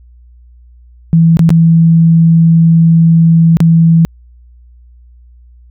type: tone with dropouts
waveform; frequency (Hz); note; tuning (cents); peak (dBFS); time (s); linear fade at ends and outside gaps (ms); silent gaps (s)
sine; 164.8; E3; 0; -3; 1.13-4.05; 0; 1.37-1.393 / 1.492-1.504 / 3.57-3.604
effects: added 60 Hz sine -37 dBFS peak until 5.7 s